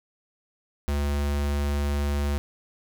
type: tone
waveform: square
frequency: 71.9 Hz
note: D2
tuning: 36 cents flat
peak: -24 dBFS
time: 0.88-2.38 s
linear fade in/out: 0 ms
effects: none